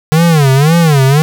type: tone with vibrato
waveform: square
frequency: 150.4 Hz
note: D3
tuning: 42 cents sharp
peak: -6 dBFS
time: 0.12-1.22 s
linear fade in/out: 0 ms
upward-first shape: sine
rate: 1.9 Hz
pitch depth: 220 cents each way
effects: none